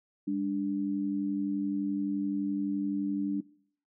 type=tone pair together; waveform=sine; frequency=201.1 / 292.8 Hz; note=G3 / D4; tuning=+44 / -5 cents; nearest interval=perfect fifth; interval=651 cents; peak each=-33 / -29 dBFS; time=0.27-3.41 s; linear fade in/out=10 ms; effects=noise-tail reverb RT60 0.6 s tail -21 dB re dry